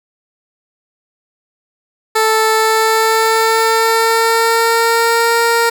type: tone with pitch glide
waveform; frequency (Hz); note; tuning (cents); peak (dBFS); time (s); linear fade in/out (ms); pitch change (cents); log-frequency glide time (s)
15% pulse; 440 to 464.6; A4 to A#4; 0 to -6; -4; 2.15-5.7; 10; +94; 2.55-5.41
effects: 7-bit